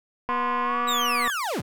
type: click train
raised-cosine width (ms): 0.5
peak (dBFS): -16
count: 241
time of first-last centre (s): 0.29-1.278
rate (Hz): 243
type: tone with pitch glide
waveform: sine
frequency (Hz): 1044 to 1158.4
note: C6 to D6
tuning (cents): -4 to -24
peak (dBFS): -24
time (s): 0.29-1.3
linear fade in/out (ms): 0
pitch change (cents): +180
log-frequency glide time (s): 0.63-0.8
type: linear sweep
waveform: 35% pulse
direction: down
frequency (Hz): 3902 to 46.25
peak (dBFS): -24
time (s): 0.87-1.62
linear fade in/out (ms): 20
effects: none